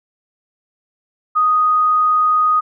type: tone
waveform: sine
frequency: 1244.5 Hz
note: D#6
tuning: in tune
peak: -11 dBFS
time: 1.35-2.61 s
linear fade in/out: 20 ms
effects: none